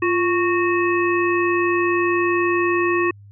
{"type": "harmonic tone with a mistuned harmonic", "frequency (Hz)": 368.4, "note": "F#4", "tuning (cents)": -7, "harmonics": [1, 3, 5, 7], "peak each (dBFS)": [-18, -23, -25, -26], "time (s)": [0.02, 3.11], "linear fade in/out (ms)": 5, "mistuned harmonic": 1, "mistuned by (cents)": -96, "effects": ["added 101 Hz sine -41 dBFS peak until 3.31 s"]}